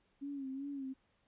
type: tone with vibrato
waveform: sine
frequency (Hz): 274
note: C#4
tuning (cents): -20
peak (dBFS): -39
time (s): 0.21-0.94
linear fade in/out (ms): 20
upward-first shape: sine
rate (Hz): 2.6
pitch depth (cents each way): 68
effects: pink hiss -75 dBFS RMS until 1.27 s + resampled to 8000 Hz